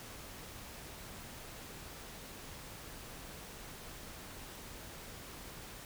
silence, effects pink hiss -49 dBFS RMS until 5.85 s

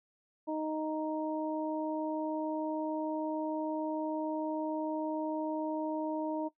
harmonic tone, 311.1 Hz, D#4, in tune, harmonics 1 / 2 / 3, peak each -34 / -37 / -39 dBFS, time 0.47-6.49 s, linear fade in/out 20 ms, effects noise-tail reverb RT60 0.1 s tail -17 dB re dry

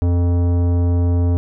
sine tone with tanh clipping, 87.31 Hz, F2, in tune, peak -15 dBFS, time 0.02-1.37 s, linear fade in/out 0 ms, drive 15 dB, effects none

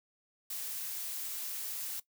blue noise, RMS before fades -39 dBFS, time 0.5-2 s, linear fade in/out 5 ms, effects noise-tail reverb RT60 0.1 s tail -18 dB re dry

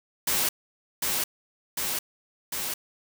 white noise with echo, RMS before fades -25 dBFS, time 0.27-0.49 s, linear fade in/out 5 ms, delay 750 ms, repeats 3, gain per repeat -2 dB, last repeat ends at 2.74 s, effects none

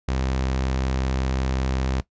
sawtooth tone, 65.41 Hz, C2, in tune, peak -18 dBFS, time 0.08-2.01 s, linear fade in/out 5 ms, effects noise-tail reverb RT60 0.1 s tail -17 dB re dry + resampled to 16000 Hz

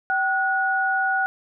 sine tone pair together, 769 / 1458 Hz, G5 / F#6, -33 / -26 cents, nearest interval major seventh, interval 1107 cents, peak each -23 / -21 dBFS, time 0.1-1.26 s, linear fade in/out 0 ms, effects none

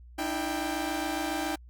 sawtooth tone cluster, 299.6 / 326.8 / 787 Hz, D4 / E4 / G5, +35 / -15 / +7 cents, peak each -30 dBFS, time 0.18-1.56 s, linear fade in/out 10 ms, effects added 60 Hz sine -47 dBFS peak until 1.69 s + Opus 48 kbps

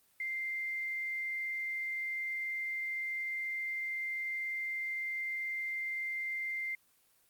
sine tone with quantisation, 2093 Hz, C7, in tune, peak -34 dBFS, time 0.2-6.75 s, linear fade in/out 2 ms, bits 10, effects white hiss -69 dBFS RMS until 7.29 s + Opus 24 kbps

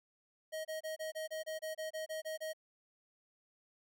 square tone bursts, 630 Hz, D#5, 21 cents sharp, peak -39 dBFS, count 13, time 0.52-2.534 s, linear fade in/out 20 ms, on 130 ms, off 27 ms, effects none

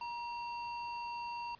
sine tone with sample-and-hold, 949 Hz, A#5, 31 cents sharp, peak -38 dBFS, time 0.01-1.55 s, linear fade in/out 2 ms, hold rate 3675 Hz, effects pink hiss -63 dBFS RMS until 1.59 s + resampled to 11025 Hz

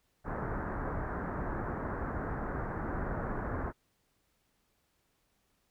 pink low-pass noise, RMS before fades -36 dBFS, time 0.24-3.73 s, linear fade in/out 50 ms, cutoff 1700 Hz, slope 48 dB/octave, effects pink hiss -75 dBFS RMS until 5.7 s

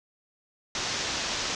white low-pass noise, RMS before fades -31 dBFS, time 0.75-1.55 s, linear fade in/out 2 ms, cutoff 6600 Hz, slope 48 dB/octave, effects none

